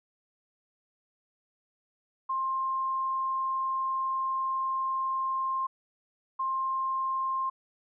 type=tone pair in turn; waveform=sine; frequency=1058 / 1058 Hz; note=C6 / C6; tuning=+19 / +19 cents; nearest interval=unison; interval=0 cents; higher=neither; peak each=-27 dBFS; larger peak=neither; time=2.29-5.67 / 6.39-7.5 s; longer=first; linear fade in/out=10 ms; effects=none